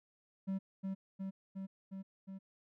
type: tone with echo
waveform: triangle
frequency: 192.5 Hz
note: G3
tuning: 31 cents flat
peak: -32 dBFS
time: 0.47-0.59 s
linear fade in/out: 20 ms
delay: 360 ms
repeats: 5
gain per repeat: -2 dB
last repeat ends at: 2.39 s
effects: none